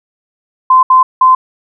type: tone bursts at uneven times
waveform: sine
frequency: 1032 Hz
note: C6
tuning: 24 cents flat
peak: -3 dBFS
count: 3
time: 0.7-0.83 / 0.9-1.03 / 1.21-1.35 s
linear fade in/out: 5 ms
effects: none